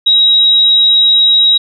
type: tone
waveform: sine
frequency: 3827 Hz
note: A#7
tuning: 45 cents sharp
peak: -5 dBFS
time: 0.06-1.58 s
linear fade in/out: 10 ms
effects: none